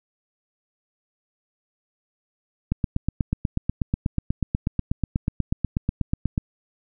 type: click train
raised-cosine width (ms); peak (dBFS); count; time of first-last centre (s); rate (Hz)
5; -9; 31; 2.72-6.379; 8.2
effects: none